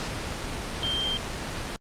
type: tone in noise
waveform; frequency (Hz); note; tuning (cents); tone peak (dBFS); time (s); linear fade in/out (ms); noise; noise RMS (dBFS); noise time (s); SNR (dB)
sine; 3162; G7; +14; -26; 0.83-1.17; 0; pink; -32; 0-1.76; +3
effects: low-pass 7000 Hz 12 dB/octave + Opus 48 kbps